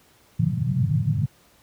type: band-pass noise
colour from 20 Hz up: pink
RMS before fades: -22 dBFS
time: 0.39-1.26 s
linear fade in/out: 10 ms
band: 100 to 170 Hz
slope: 48 dB/octave
effects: pink hiss -57 dBFS RMS until 1.62 s + high-pass 60 Hz 12 dB/octave